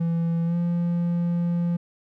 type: tone with pitch glide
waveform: triangle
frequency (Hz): 167.4 to 172.4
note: E3 to F3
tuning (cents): +27 to -22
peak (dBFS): -19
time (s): 0-1.77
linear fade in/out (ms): 10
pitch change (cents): +51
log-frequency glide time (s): 0.45-0.56
effects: none